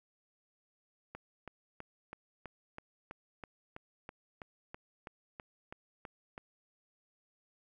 click train, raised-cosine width 0.5 ms, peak -29 dBFS, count 17, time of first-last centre 1.15-6.379 s, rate 3.06 Hz, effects 11-bit

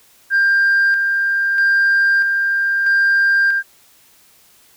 sine tone with tremolo, 1593 Hz, G6, 27 cents sharp, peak -9 dBFS, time 0.3-3.63 s, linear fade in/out 50 ms, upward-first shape square, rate 0.78 Hz, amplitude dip 40%, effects tanh soft clip ceiling -9 dBFS + white hiss -51 dBFS RMS until 4.76 s

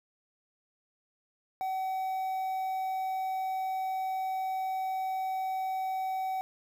triangle tone with quantisation, 758 Hz, F#5, 42 cents sharp, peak -28 dBFS, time 1.61-6.41 s, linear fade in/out 0 ms, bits 9, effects none

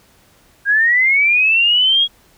sine linear sweep, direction up, 1600 to 3322 Hz, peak -10 dBFS, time 0.65-2.08 s, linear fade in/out 50 ms, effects pink hiss -52 dBFS RMS until 2.37 s

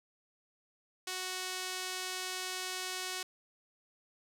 sawtooth tone with band-pass filter, 370 Hz, F#4, in tune, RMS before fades -39 dBFS, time 1.07-3.23 s, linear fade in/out 5 ms, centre 5700 Hz, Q 0.63, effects none

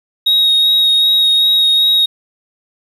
sine tone with vibrato, 3768 Hz, A#7, 18 cents sharp, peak -6 dBFS, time 0.26-2.06 s, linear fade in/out 10 ms, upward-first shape sine, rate 2.6 Hz, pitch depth 14 cents each way, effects tanh soft clip ceiling -7 dBFS + 7-bit

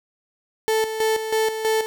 35% pulse tone with tremolo, 440 Hz, A4, in tune, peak -16 dBFS, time 0.68-1.86 s, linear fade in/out 0 ms, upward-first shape square, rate 3.1 Hz, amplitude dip 60%, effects none

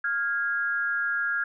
sine tone pair together, 1400 / 1646.8 Hz, F6 / G#6, +4 / -15 cents, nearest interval minor third, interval 281 cents, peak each -27 dBFS, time 0.04-1.44 s, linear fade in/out 5 ms, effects none

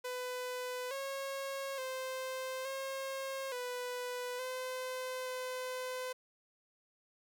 sawtooth tone with pitch steps, 500 / 546 / 520 / 538 / 495.1 / 512 / 509 Hz, B4 / C#5 / C5 / C5 / B4 / C5 / C5, +21 / -26 / -11 / +48 / +4 / -38 / -48 cents, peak -34 dBFS, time 0.04-6.13 s, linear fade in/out 10 ms, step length 870 ms, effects none

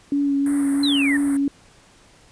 sine tone with vibrato, 281.5 Hz, C#4, 27 cents sharp, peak -17 dBFS, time 0.12-1.48 s, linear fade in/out 2 ms, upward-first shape sine, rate 3 Hz, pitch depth 20 cents each way
white band-stop noise, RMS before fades -31 dBFS, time 0.46-1.37 s, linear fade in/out 2 ms, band 2100 to 8400 Hz, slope 96 dB/octave
sine exponential sweep, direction down, 4186 to 1758 Hz, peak -20 dBFS, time 0.83-1.17 s, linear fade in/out 5 ms
effects pink hiss -52 dBFS RMS until 2.31 s + resampled to 22050 Hz

